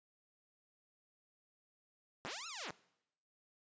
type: linear two-way sweep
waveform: 5% pulse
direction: up then down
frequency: 110 to 1396.9 to 110 Hz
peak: -31 dBFS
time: 2.25-2.71 s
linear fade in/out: 0 ms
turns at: 2.47 s
effects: noise-tail reverb RT60 0.8 s tail -21 dB re dry + resampled to 16000 Hz